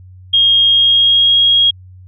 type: tone with pitch glide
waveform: sine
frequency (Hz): 3247 to 3279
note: G#7 to G#7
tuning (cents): -40 to -23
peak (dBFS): -7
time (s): 0.33-1.71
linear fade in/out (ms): 10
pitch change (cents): +17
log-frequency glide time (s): 0.64-1.39
effects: added 92 Hz sine -35 dBFS peak until 2.07 s